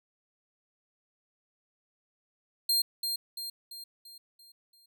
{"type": "tone with echo", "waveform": "sawtooth", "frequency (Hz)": 4200, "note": "C8", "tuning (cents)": 6, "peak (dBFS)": -21, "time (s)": [2.69, 2.82], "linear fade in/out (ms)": 5, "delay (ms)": 340, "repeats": 6, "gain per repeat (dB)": -6, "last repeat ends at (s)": 4.86, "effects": []}